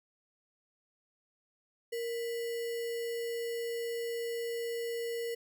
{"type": "tone with sample-and-hold", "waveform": "sine", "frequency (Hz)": 466.2, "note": "A#4", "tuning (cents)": 0, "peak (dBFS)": -33, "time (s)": [1.92, 5.35], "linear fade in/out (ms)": 10, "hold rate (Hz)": 2450, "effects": []}